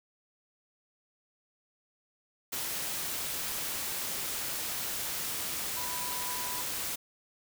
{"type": "tone in noise", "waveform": "sine", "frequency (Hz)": 987.8, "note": "B5", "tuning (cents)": 0, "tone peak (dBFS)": -40, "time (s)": [5.76, 6.62], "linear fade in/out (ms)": 10, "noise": "white", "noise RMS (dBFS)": -35, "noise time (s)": [2.52, 6.96], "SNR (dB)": -8, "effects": []}